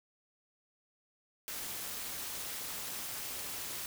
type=noise with amplitude modulation; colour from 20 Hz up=white; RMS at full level=-38 dBFS; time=1.48-3.86 s; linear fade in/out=0 ms; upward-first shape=sine; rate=223 Hz; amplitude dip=60%; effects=none

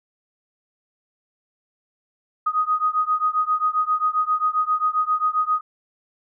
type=beating tone pair; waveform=sine; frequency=1245 / 1252.5 Hz; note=D#6 / D#6; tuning=+1 / +11 cents; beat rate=7.5 Hz; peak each=-21 / -22 dBFS; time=2.46-5.61 s; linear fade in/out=10 ms; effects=none

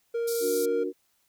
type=tone; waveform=triangle; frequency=466.2 Hz; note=A#4; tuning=in tune; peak=-24 dBFS; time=0.14-0.84 s; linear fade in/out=10 ms
type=band-pass noise; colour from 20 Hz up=white; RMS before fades=-36 dBFS; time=0.27-0.66 s; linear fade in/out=10 ms; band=4000 to 15000 Hz; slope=48 dB/octave
type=chord; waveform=sine; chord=D augmented; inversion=none; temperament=equal with one note detuned; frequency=293.7 / 365.5 / 466.2 Hz; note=D4 / F#4 / A#4; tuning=0 / -21 / 0 cents; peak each=-33 / -31 / -33 dBFS; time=0.4-0.93 s; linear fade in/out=50 ms
effects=white hiss -70 dBFS RMS until 1.28 s

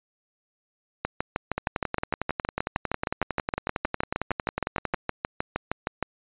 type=two click trains; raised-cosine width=0.5 ms; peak=-10 / -11 dBFS; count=33 / 38; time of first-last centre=1.05-6.027 / 1.58-4.944 s; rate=6.43 / 11 Hz; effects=resampled to 8000 Hz

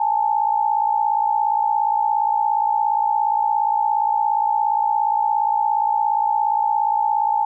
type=tone pair together; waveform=sine; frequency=830.6 / 887.8 Hz; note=G#5 / A5; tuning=0 / +15 cents; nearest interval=minor second; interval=115 cents; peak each=-19 dBFS; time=0-7.45 s; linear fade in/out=5 ms; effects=none

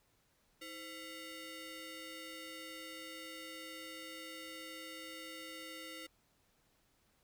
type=ring-modulated tone; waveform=15% pulse; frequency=839 Hz; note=G#5; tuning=17 cents sharp; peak=-37 dBFS; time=0.61-6.07 s; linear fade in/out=10 ms; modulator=1160 Hz; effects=pink hiss -74 dBFS RMS until 7.23 s

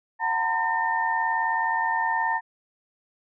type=tone cluster; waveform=sine; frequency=740 / 905 / 984 / 1814 Hz; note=F#5 / A5 / B5 / A#6; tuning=0 / +48 / -7 / -48 cents; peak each=-33 / -24 / -32 / -27 dBFS; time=0.19-2.41 s; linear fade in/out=50 ms; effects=none

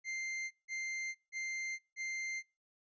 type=tone bursts; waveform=45% pulse; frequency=2093 Hz; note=C7; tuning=in tune; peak=-37 dBFS; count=4; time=0.04-2.43 s; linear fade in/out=50 ms; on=470 ms; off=170 ms; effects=noise-tail reverb RT60 0.3 s tail -26 dB re dry + resampled to 16000 Hz

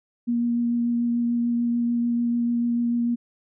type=tone with vibrato; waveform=sine; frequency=237.2 Hz; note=A#3; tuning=30 cents sharp; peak=-20 dBFS; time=0.27-3.16 s; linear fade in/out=20 ms; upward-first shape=triangle; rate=6.8 Hz; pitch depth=13 cents each way; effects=none

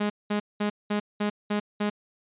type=tone bursts; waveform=sawtooth; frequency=207.7 Hz; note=G#3; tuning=in tune; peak=-20 dBFS; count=7; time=0-1.9 s; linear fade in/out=10 ms; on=100 ms; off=200 ms; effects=resampled to 8000 Hz

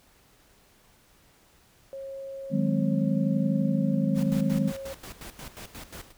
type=tone; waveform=sine; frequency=543 Hz; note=C#5; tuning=36 cents flat; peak=-35 dBFS; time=1.93-4.93 s; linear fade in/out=0 ms
type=chord; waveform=sine; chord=Ab dominant seventh; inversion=second; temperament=just; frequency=155.74 / 186.89 / 207.7 / 259.6 Hz; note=Eb3 / Gb3 / Ab3 / C4; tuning=+2 / +18 / 0 / -13 cents; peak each=-28 / -29 / -26 / -29 dBFS; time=2.5-4.73 s; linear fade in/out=50 ms
type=noise with tremolo; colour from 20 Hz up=pink; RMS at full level=-41 dBFS; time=4.14-6.13 s; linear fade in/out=50 ms; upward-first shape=square; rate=5.6 Hz; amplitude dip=75%
effects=pink hiss -60 dBFS RMS until 6.17 s

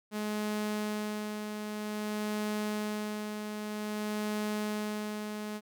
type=tone with tremolo; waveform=sawtooth; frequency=211.3 Hz; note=G#3; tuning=30 cents sharp; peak=-27 dBFS; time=0.11-5.61 s; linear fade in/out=50 ms; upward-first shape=sine; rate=0.52 Hz; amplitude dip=45%; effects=none

